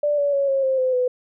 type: tone with pitch steps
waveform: sine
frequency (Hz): 587.3 / 571.9 / 556.9 / 542.3 / 528.1 / 514.2 / 500.8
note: D5 / D5 / C#5 / C#5 / C5 / C5 / B4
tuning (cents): 0 / -46 / +8 / -38 / +16 / -30 / +24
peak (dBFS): -17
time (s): 0.03-1.08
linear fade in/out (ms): 5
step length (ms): 150
effects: none